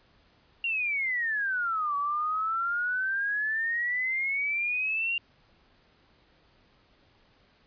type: exponential two-way sweep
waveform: sine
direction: down then up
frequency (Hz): 2794 to 1134 to 2794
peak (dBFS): -26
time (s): 0.64-5.18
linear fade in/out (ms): 2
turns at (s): 1.96
effects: pink hiss -63 dBFS RMS until 7.66 s + resampled to 11025 Hz